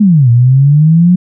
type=exponential two-way sweep; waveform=sine; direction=down then up; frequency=220 to 116.54 to 183.2 Hz; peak=-3 dBFS; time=0-1.16 s; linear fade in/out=10 ms; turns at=0.3 s; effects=none